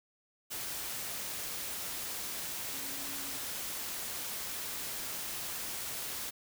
sine tone in noise, 277.2 Hz, C#4, in tune, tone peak -50 dBFS, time 2.73-3.38 s, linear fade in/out 20 ms, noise white, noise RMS -39 dBFS, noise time 0.5-6.31 s, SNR -14 dB, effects none

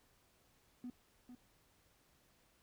triangle tone with echo, 246.9 Hz, B3, in tune, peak -40 dBFS, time 0.84-0.9 s, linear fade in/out 2 ms, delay 450 ms, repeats 1, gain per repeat -9 dB, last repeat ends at 1.35 s, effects tanh soft clip ceiling -40 dBFS + pink hiss -72 dBFS RMS until 2.62 s

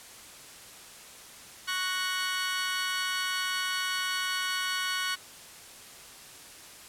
20% pulse chord, F# major, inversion second, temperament equal, 1108.7 / 1480 / 1864.7 Hz, C#6 / F#6 / A#6, 0 / 0 / 0 cents, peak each -29 / -26 / -32 dBFS, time 1.67-5.16 s, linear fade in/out 20 ms, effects white hiss -48 dBFS RMS until 6.88 s + low-pass 11000 Hz 12 dB/octave

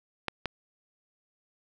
clicks, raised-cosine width 0.3 ms, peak -13 / -14 dBFS, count 2, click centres 0.283 / 0.457 s, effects none

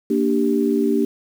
sine chord, G minor, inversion first, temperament equal, 233.1 / 293.7 / 392 Hz, Bb3 / D4 / G4, 0 / 0 / 0 cents, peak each -20 dBFS, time 0.1-1.05 s, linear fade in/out 5 ms, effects 7-bit

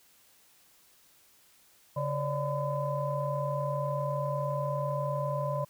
sine tone cluster, 140.8 / 552 / 592 / 1011 Hz, C#3 / C#5 / D5 / B5, +27 / -7 / +14 / +40 cents, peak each -32 / -37 / -33 / -35 dBFS, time 1.96-5.65 s, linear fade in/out 10 ms, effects tanh soft clip ceiling -18 dBFS + white hiss -62 dBFS RMS until 5.69 s

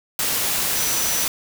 sine tone in noise, 5920 Hz, F#8, in tune, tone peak -26 dBFS, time 0.76-1.25 s, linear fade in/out 2 ms, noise white, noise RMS -22 dBFS, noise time 0.19-1.28 s, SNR -7 dB, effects none

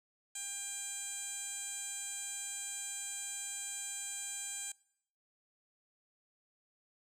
15% pulse tone with band-pass filter, 799 Hz, G5, 33 cents sharp, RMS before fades -42 dBFS, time 0.35-4.72 s, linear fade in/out 5 ms, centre 7600 Hz, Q 3, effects noise-tail reverb RT60 0.7 s tail -23 dB re dry

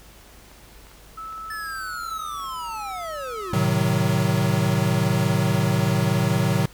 clicks, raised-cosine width 0.5 ms, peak -34 dBFS, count 10, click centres 0.515 / 0.869 / 0.915 / 1.325 / 1.379 / 2.032 / 2.398 / 2.441 / 2.906 / 3.274 s
sine tone with pitch glide, 1307 to 1290.5 Hz, E6 to E6, -15 to -37 cents, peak -32 dBFS, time 1.17-3.65 s, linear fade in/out 10 ms, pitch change -22 cents, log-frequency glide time 2.91-3.11 s
square linear sweep, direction down, 1759 to 333.3 Hz, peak -32 dBFS, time 1.5-3.53 s, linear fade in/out 5 ms
square chord, A diminished seventh, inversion none, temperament equal with one note detuned, 110 / 130.81 / 155.56 / 187.25 Hz, A2 / C3 / Eb3 / Gb3, 0 / 0 / 0 / +21 cents, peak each -25 dBFS, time 3.53-6.66 s, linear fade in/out 5 ms
effects added 50 Hz sine -49 dBFS peak until 6.73 s + pink hiss -49 dBFS RMS until 6.73 s

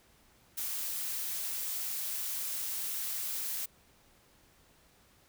blue noise, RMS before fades -36 dBFS, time 0.57-3.66 s, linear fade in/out 10 ms, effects pink hiss -64 dBFS RMS until 5.28 s

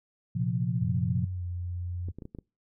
sine chord, Bb suspended second, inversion none, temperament just, 116.54 / 131.11 / 174.81 Hz, Bb2 / C3 / F3, 0 / +4 / +2 cents, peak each -30 dBFS, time 0.35-1.25 s, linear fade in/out 10 ms
sine tone with pitch glide, 92.5 to 88.37 Hz, F#2 to F2, 0 to +21 cents, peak -31 dBFS, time 0.8-2.12 s, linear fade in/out 20 ms, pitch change -79 cents, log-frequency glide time 1.31-1.43 s
clicks, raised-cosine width 3 ms, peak -28 dBFS, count 6, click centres 2.086 / 2.186 / 2.222 / 2.254 / 2.349 / 2.387 s
effects noise-tail reverb RT60 0.3 s tail -26 dB re dry

